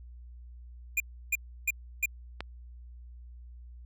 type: tone bursts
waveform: square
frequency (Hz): 2427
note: D#7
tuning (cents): -44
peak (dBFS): -25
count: 4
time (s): 0.97-2.058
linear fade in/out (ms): 5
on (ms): 32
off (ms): 320
type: click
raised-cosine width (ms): 0.3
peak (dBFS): -19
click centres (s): 2.406
effects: added 60 Hz sine -45 dBFS peak until 3.85 s